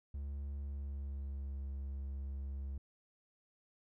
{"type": "tone with pitch glide", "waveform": "triangle", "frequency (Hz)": [70.4, 68.47], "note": ["C#2", "C#2"], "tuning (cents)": [27, -21], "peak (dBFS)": -37, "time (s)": [0.14, 2.78], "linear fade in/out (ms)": 5, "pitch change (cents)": -48, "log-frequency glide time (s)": [0.56, 1.63], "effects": []}